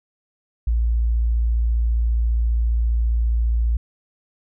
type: tone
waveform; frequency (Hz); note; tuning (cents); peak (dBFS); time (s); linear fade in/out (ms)
sine; 57.4; A#1; -26; -16; 0.67-3.77; 5
effects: none